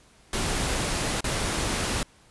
pink noise with dropouts, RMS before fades -27 dBFS, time 0.33-2.03 s, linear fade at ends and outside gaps 2 ms, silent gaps 1.207-1.242 s, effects pink hiss -57 dBFS RMS until 2.3 s + resampled to 24000 Hz

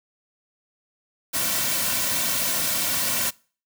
white noise with comb filter, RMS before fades -24 dBFS, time 1.33-3.31 s, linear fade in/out 20 ms, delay 2.4 ms, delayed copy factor -0.6, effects noise-tail reverb RT60 0.4 s tail -24 dB re dry

